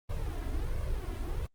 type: noise with flanger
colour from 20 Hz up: brown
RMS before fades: -33 dBFS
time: 0.09-1.47 s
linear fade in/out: 10 ms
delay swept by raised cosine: 1.8 to 3 ms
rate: 1.4 Hz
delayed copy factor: +1
effects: Opus 32 kbps